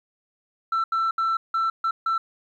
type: tone bursts at uneven times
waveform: sine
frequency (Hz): 1336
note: E6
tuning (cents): +23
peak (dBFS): -18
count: 6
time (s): 0.72-0.84 / 0.92-1.11 / 1.18-1.37 / 1.54-1.7 / 1.84-1.91 / 2.06-2.18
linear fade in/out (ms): 5
effects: tanh soft clip ceiling -19 dBFS + 10-bit